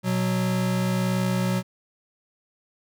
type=tone pair together; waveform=square; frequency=123.47 / 185 Hz; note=B2 / F#3; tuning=0 / 0 cents; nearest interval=perfect fifth; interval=700 cents; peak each=-27 / -24 dBFS; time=0.03-1.63 s; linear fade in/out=50 ms; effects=none